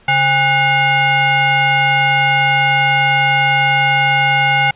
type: tone with frequency modulation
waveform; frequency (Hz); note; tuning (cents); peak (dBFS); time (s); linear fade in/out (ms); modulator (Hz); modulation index
sine; 1480; F#6; 0; -10; 0.08-4.71; 5; 670; 1.7
effects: pink hiss -48 dBFS RMS until 4.75 s + resampled to 8000 Hz